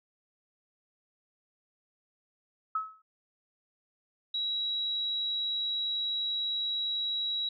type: tone with exponential decay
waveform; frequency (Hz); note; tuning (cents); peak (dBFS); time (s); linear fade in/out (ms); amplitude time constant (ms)
sine; 1290; E6; -38; -25; 2.75-3.02; 5; 58
type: tone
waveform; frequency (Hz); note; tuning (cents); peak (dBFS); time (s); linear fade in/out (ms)
sine; 3877; B7; -33; -29; 4.34-7.49; 5
effects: none